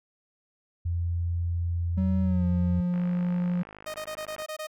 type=tone; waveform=sine; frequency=85.8 Hz; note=F2; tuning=30 cents flat; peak=-25 dBFS; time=0.85-2.81 s; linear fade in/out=10 ms
type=tone with pitch glide; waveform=triangle; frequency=188.8 to 177.18 Hz; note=F#3 to F3; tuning=+35 to +25 cents; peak=-22 dBFS; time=1.97-3.63 s; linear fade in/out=10 ms; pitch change=-110 cents; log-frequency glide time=2.22-2.45 s
type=click train; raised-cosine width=0.5 ms; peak=-29 dBFS; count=78; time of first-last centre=2.94-4.421 s; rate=52 Hz
type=tone bursts; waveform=sawtooth; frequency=620 Hz; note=D#5; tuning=6 cents flat; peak=-29 dBFS; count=8; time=3.86-4.671 s; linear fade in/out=10 ms; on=83 ms; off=21 ms
effects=none